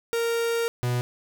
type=tone pair in turn; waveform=45% pulse; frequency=464.1 / 122.92 Hz; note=A#4 / B2; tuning=-8 / -8 cents; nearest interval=octave + major seventh; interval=2300 cents; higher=first; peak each=-23 dBFS; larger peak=neither; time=0.13-0.68 / 0.83-1.01 s; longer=first; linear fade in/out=0 ms; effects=none